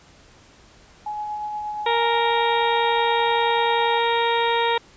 sine tone with tremolo, 842 Hz, G#5, 24 cents sharp, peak -25 dBFS, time 1.06-3.99 s, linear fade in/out 5 ms, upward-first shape sine, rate 8.4 Hz, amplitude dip 25%
harmonic tone, 466.2 Hz, A#4, in tune, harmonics 1 / 2 / 3 / 4 / 5 / 6 / 7 / 8, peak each -23 / -21 / -32 / -29 / -30 / -36 / -33 / -29 dBFS, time 1.86-4.78 s, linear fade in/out 5 ms
effects pink hiss -51 dBFS RMS until 4.96 s + resampled to 16000 Hz

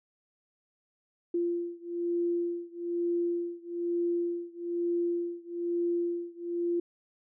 sine beating tone pair, 344.7 / 345.8 Hz, F4 / F4, -23 / -17 cents, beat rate 1.1 Hz, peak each -31 / -32 dBFS, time 1.34-6.8 s, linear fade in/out 5 ms, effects none

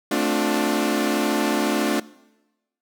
sawtooth chord, D minor seventh, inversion second, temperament equal with one note detuned, 220 / 261.6 / 293.7 / 355.9 Hz, A3 / C4 / D4 / F4, 0 / 0 / 0 / +33 cents, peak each -22 / -24 / -19 / -22 dBFS, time 0.11-2 s, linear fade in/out 5 ms, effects noise-tail reverb RT60 1.0 s tail -21 dB re dry

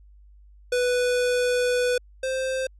square tone pair in turn, 494.1 / 523.3 Hz, B4 / C5, +1 / 0 cents, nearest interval minor second, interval 99 cents, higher second, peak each -21 / -25 dBFS, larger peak first, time 0.72-1.98 / 2.23-2.67 s, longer first, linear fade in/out 5 ms, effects added 50 Hz sine -48 dBFS peak until 2.79 s + resampled to 24000 Hz

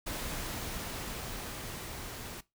pink noise with level ramp, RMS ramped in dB -37 to -43 dBFS, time 0.06-2.41 s, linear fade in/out 10 ms, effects noise-tail reverb RT60 0.2 s tail -19 dB re dry

